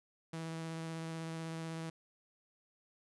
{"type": "tone with vibrato", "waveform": "sawtooth", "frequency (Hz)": 162.9, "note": "E3", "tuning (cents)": -20, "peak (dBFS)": -36, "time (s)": [0.33, 1.9], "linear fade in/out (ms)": 5, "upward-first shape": "sine", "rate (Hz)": 16, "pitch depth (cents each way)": 11, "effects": ["resampled to 24000 Hz"]}